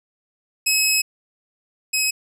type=tone pair in turn; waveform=15% pulse; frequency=2565 / 2552 Hz; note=E7 / D#7; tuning=-48 / +43 cents; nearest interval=unison; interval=9 cents; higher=first; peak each=-9 / -11 dBFS; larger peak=first; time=0.66-1.02 / 1.93-2.11 s; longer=first; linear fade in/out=10 ms; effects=none